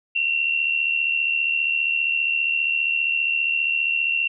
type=tone pair together; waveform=sine; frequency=2719 / 2794 Hz; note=F7 / F7; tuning=-47 / 0 cents; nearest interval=unison; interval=47 cents; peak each=-20 / -26 dBFS; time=0.15-4.28 s; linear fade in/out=10 ms; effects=none